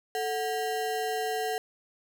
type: ring-modulated tone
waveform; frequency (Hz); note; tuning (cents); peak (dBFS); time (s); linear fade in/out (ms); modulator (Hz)
square; 589; D5; +5; -26; 0.15-1.58; 0; 150
effects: none